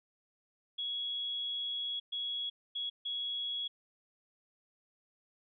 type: tone bursts at uneven times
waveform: sine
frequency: 3341 Hz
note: G#7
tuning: 10 cents sharp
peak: -34 dBFS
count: 4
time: 0.78-2 / 2.12-2.5 / 2.75-2.9 / 3.05-3.68 s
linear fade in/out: 10 ms
effects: none